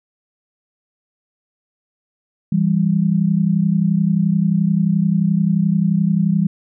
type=tone pair together; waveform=sine; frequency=166.4 / 197.88 Hz; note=E3 / G3; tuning=+17 / +17 cents; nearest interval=minor third; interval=300 cents; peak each=-16 dBFS; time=2.52-6.47 s; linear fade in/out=5 ms; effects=none